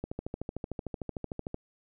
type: click train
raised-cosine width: 2 ms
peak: -21 dBFS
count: 21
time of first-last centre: 0.04-1.544 s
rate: 13.3 Hz
effects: none